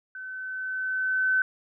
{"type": "tone with level ramp", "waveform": "sine", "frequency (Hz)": 1522, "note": "F#6", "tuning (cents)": 48, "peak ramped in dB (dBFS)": [-36, -19], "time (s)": [0.15, 1.42], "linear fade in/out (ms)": 2, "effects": []}